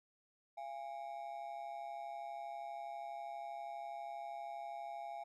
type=ring-modulated tone; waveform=triangle; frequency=752 Hz; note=F#5; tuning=28 cents sharp; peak=-38 dBFS; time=0.57-5.24 s; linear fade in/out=10 ms; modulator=66.2 Hz; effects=none